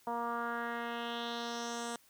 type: tone with low-pass filter sweep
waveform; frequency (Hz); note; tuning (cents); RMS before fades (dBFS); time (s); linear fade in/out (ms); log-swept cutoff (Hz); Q
10% pulse; 235.3; A#3; +16; -38; 0.07-1.96; 2; 900 to 8600; 2.8
effects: white hiss -65 dBFS RMS until 2.09 s + high-pass 60 Hz 12 dB/octave